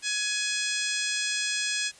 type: harmonic tone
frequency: 839 Hz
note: G#5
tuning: 17 cents sharp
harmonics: 2 / 3 / 4 / 5 / 6 / 7 / 8 / 9 / 10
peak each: -33 / -33 / -34 / -37 / -34 / -38 / -37 / -38 / -38 dBFS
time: 0.02-1.92 s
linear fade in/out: 50 ms
effects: white hiss -53 dBFS RMS until 1.99 s + resampled to 22050 Hz